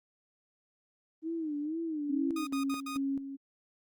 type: tone with vibrato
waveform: sine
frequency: 311.1 Hz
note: D#4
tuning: in tune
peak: -32 dBFS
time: 1.22-2.48 s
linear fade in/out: 50 ms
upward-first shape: sine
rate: 2.1 Hz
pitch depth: 120 cents each way
type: tone with tremolo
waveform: sine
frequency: 274.2 Hz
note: C#4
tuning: 19 cents flat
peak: -29 dBFS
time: 2.09-3.37 s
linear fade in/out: 20 ms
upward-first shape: square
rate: 2.3 Hz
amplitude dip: 65%
type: tone bursts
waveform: sawtooth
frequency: 1238 Hz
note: D#6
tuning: 9 cents flat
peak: -34 dBFS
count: 4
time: 2.36-2.971 s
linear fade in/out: 5 ms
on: 110 ms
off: 57 ms
effects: Opus 32 kbps